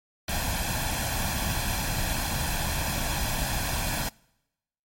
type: noise with comb filter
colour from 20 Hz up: pink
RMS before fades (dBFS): -28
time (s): 0.28-4.09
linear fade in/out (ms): 5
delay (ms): 1.2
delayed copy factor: +0.65
effects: noise-tail reverb RT60 0.9 s tail -25 dB re dry + MP3 64 kbps